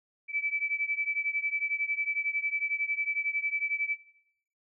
sine beating tone pair, 2305 / 2316 Hz, D7 / D7, -33 / -25 cents, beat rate 11 Hz, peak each -31 dBFS, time 0.28-3.97 s, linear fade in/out 50 ms, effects noise-tail reverb RT60 0.7 s tail -17 dB re dry

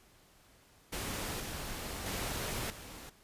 pink noise with level steps, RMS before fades -38 / -41 / -37 / -48 dBFS, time 0.92-3.1 s, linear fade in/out 10 ms, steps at 1.4 / 2.06 / 2.7 s, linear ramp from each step 2 ms, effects pink hiss -63 dBFS RMS until 3.23 s + resampled to 32000 Hz

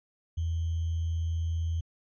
sine tone with sample-and-hold, 82.41 Hz, E2, in tune, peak -27 dBFS, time 0.37-1.81 s, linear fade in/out 10 ms, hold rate 3150 Hz, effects resampled to 16000 Hz

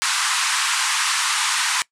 pink band-pass noise, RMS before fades -21 dBFS, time 0.02-1.82 s, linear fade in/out 0 ms, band 950 to 10000 Hz, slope 48 dB/octave, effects noise-tail reverb RT60 0.1 s tail -21 dB re dry

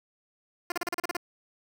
10% pulse tone bursts, 349.2 Hz, F4, in tune, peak -20 dBFS, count 9, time 0.7-1.168 s, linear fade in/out 2 ms, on 20 ms, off 36 ms, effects none

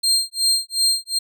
30% pulse tone with tremolo, 4190 Hz, C8, 2 cents sharp, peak -11 dBFS, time 0.03-1.19 s, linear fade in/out 10 ms, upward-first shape sine, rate 2.7 Hz, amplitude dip 100%, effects none

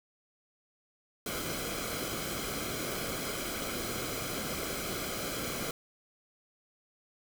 pink noise with comb filter, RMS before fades -36 dBFS, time 1.26-5.71 s, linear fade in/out 2 ms, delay 1.1 ms, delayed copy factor -0.65, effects none

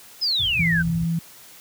sine exponential sweep, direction down, 5250 to 1480 Hz, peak -19 dBFS, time 0.21-0.83 s, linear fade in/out 20 ms
white low-pass noise, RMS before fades -31 dBFS, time 0.38-1.05 s, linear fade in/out 5 ms, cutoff 130 Hz, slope 48 dB/octave
sine tone, 166.4 Hz, E3, 17 cents sharp, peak -20 dBFS, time 0.59-1.19 s, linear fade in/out 5 ms
effects white hiss -46 dBFS RMS until 1.6 s + high-pass 60 Hz 12 dB/octave

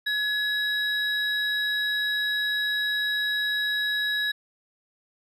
triangle tone pair together, 1690 / 3844 Hz, G#6 / B7, +30 / -48 cents, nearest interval octave + major second, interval 1422 cents, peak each -24 / -26 dBFS, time 0.06-4.32 s, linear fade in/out 10 ms, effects resampled to 32000 Hz

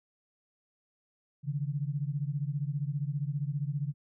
sine beating tone pair, 138.59 / 153.59 Hz, C#3 / D#3, 0 / -22 cents, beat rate 15 Hz, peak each -32 / -34 dBFS, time 1.43-3.94 s, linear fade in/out 50 ms, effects none

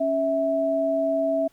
sine tone pair together, 277.2 / 654.4 Hz, C#4 / E5, 0 / -13 cents, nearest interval octave + minor third, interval 1487 cents, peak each -27 / -21 dBFS, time 0-1.48 s, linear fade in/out 10 ms, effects pink hiss -62 dBFS RMS until 1.52 s

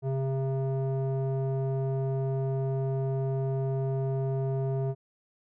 square tone with low-pass filter, 134.1 Hz, C3, 43 cents sharp, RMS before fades -29 dBFS, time 0.02-4.95 s, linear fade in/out 50 ms, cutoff 580 Hz, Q 1.8, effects none

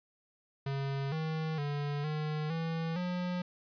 square tone with pitch steps, 137.6 / 158.4 / 144.8 / 152.9 / 163.8 / 179.3 Hz, C#3 / D#3 / D3 / D#3 / E3 / F3, -12 / +31 / -24 / -30 / -11 / +46 cents, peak -33 dBFS, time 0.66-3.42 s, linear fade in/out 5 ms, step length 460 ms, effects resampled to 11025 Hz + 11-bit

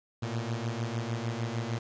sawtooth beating tone pair, 112.5 / 119.1 Hz, A2 / A#2, +39 / +38 cents, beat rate 6.6 Hz, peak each -30 dBFS, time 0.22-1.79 s, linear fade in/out 10 ms, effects resampled to 16000 Hz + 9-bit

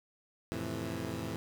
15% pulse chord, F major seventh, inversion none, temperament equal, 87.31 / 110 / 130.81 / 164.81 Hz, F2 / A2 / C3 / E3, 0 / 0 / 0 / 0 cents, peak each -36 / -34 / -37 / -36 dBFS, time 0.52-1.36 s, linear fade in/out 0 ms, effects 10-bit

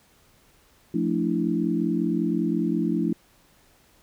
sine tone cluster, 175.7 / 221.1 / 290.7 / 330.5 Hz, F3 / A3 / D4 / E4, +11 / +9 / -18 / +5 cents, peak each -27 dBFS, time 0.94-3.13 s, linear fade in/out 5 ms, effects pink hiss -59 dBFS RMS until 4.02 s

